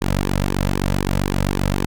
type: tone with flanger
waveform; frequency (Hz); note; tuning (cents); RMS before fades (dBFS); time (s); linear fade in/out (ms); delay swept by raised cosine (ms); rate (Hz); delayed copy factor
sawtooth; 47.68; G1; -47; -20; 0.01-1.86; 10; 1.4 to 2.8; 3.9; -0.9
effects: none